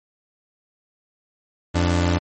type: tone pair together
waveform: sawtooth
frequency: 87.04 / 293.7 Hz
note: F2 / D4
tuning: -5 / 0 cents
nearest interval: octave + major sixth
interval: 2105 cents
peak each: -14 / -20 dBFS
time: 1.74-2.19 s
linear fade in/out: 20 ms
effects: MP3 32 kbps